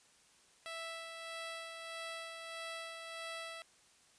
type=tone with tremolo; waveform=10% pulse; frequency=659.3 Hz; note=E5; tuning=in tune; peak=-33 dBFS; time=0.66-3.62 s; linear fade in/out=0 ms; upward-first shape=sine; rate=1.6 Hz; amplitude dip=40%; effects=white hiss -66 dBFS RMS until 4.18 s + resampled to 22050 Hz